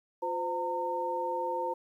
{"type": "tone cluster", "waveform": "sine", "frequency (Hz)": [353.4, 514, 913], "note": ["F4", "C5", "A#5"], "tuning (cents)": [21, -31, -36], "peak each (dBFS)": [-38, -34, -32], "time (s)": [0.22, 1.74], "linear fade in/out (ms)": 10, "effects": ["11-bit"]}